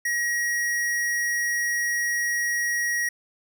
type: tone with hard clipping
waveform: sine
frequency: 1900 Hz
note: A#6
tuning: 33 cents sharp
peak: -24 dBFS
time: 0.05-3.09 s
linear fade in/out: 5 ms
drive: 17 dB
effects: none